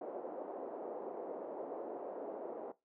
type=band-pass noise; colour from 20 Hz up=white; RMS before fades=-44 dBFS; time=0.01-2.72 s; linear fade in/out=5 ms; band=330 to 660 Hz; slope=24 dB/octave; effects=noise-tail reverb RT60 0.2 s tail -18 dB re dry